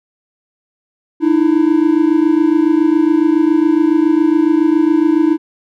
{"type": "tone pair together", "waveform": "triangle", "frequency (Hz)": [302.4, 329.6], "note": ["D#4", "E4"], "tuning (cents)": [-49, 0], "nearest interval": "minor second", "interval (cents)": 149, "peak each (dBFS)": -10, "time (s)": [1.2, 5.38], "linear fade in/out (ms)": 50, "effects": []}